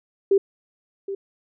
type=tone with echo; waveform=sine; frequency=393.3 Hz; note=G4; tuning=6 cents sharp; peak=-13 dBFS; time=0.31-0.38 s; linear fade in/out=5 ms; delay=770 ms; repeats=1; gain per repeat=-13 dB; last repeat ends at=1.15 s; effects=none